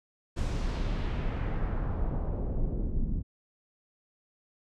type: noise with low-pass filter sweep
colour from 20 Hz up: brown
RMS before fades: -30 dBFS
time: 0.36-3.23 s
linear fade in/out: 20 ms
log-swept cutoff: 8300 to 220 Hz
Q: 1.2
effects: none